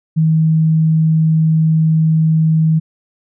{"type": "tone", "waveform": "sine", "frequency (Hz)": 159.2, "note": "D#3", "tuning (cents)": 40, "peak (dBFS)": -9, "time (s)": [0.16, 2.8], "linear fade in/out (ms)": 20, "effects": []}